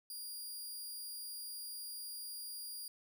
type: tone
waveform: 15% pulse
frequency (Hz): 4816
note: D8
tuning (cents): +43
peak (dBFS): -37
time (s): 0.1-2.88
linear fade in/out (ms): 2
effects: 12-bit